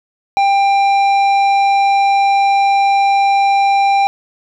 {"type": "tone with tanh clipping", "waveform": "sine", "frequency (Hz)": 793, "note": "G5", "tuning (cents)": 20, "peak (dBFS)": -11, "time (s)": [0.37, 4.07], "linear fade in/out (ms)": 0, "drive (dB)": 11, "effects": []}